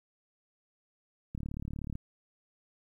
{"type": "click train", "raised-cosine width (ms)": 5, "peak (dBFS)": -26, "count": 23, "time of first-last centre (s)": [1.35, 1.954], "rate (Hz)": 36.4, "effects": ["11-bit"]}